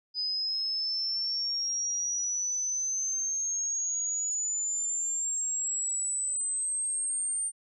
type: exponential sweep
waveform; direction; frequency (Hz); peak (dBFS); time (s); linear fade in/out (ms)
sine; up; 4978 to 8850; -28; 0.14-7.52; 50
effects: none

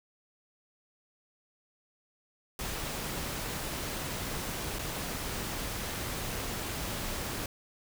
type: noise with dropouts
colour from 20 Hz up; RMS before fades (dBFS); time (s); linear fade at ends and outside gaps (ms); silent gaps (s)
pink; -36; 2.59-7.46; 2; 4.787-4.792
effects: none

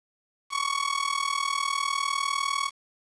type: tone with amplitude modulation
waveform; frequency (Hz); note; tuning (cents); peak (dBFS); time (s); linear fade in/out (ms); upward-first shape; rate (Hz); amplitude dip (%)
sawtooth; 1114; C#6; +8; -18; 0.5-2.71; 50; sine; 39.9; 85
effects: resampled to 22050 Hz + 8-bit

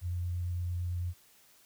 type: tone with vibrato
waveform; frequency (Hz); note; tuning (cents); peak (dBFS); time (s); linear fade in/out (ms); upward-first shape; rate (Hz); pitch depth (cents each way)
sine; 88.1; F2; +16; -31; 0.01-1.14; 50; sine; 8.9; 13
effects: white hiss -62 dBFS RMS until 1.65 s

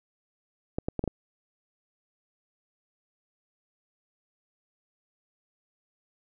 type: clicks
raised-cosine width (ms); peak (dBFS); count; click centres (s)
2; -15; 5; 0.785 / 0.885 / 0.993 / 1.04 / 1.077
effects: none

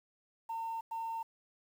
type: tone bursts at uneven times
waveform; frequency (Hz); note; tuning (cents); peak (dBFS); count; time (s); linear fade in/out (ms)
sine; 908; A#5; -46; -34; 2; 0.49-0.81 / 0.91-1.23; 10
effects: tanh soft clip ceiling -33 dBFS + 10-bit

